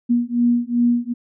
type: beating tone pair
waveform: sine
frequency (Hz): 238.4 / 241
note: A#3 / B3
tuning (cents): +39 / -42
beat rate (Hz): 2.6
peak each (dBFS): -18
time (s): 0.09-1.14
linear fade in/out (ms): 20
effects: none